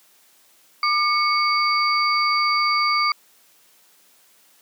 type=tone cluster; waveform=sine; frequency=1197 / 2213 / 4651 Hz; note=D6 / C#7 / D8; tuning=+33 / -3 / -18 cents; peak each=-19 / -23 / -24 dBFS; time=0.83-3.12 s; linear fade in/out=2 ms; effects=white hiss -56 dBFS RMS until 4.61 s + high-pass 200 Hz 12 dB/octave